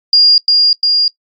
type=tone with echo; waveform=sine; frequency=4826 Hz; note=D8; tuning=46 cents sharp; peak=-4 dBFS; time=0.13-0.38 s; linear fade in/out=2 ms; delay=350 ms; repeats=2; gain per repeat=-2 dB; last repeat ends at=1.08 s; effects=noise-tail reverb RT60 0.1 s tail -21 dB re dry + AAC 64 kbps